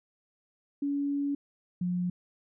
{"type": "tone pair in turn", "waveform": "sine", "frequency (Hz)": [283.5, 178.59], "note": ["C#4", "F3"], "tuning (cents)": [39, 39], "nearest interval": "minor sixth", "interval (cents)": 800, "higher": "first", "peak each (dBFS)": -27, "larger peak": "neither", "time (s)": [[0.82, 1.35], [1.81, 2.1]], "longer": "first", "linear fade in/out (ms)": 5, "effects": []}